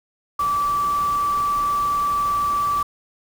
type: tone in noise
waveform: sine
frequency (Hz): 1159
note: D6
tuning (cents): -23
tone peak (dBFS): -18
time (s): 0.39-2.83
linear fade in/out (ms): 5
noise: pink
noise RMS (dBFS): -36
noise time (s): 0.39-2.83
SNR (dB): +15
effects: none